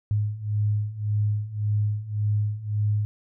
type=beating tone pair; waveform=sine; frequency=103.83 / 105.63 Hz; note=G#2 / G#2; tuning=0 / +30 cents; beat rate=1.8 Hz; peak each=-27 / -24 dBFS; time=0.11-3.05 s; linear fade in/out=0 ms; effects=none